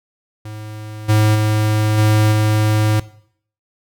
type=tone with level steps; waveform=square; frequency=107.3 Hz; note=A2; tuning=43 cents flat; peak=-29 / -11 / -14 / -11 / -13 dBFS; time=0.45-3 s; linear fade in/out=5 ms; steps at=1.08 / 1.34 / 1.97 / 2.31 s; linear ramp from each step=20 ms; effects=noise-tail reverb RT60 0.6 s tail -18 dB re dry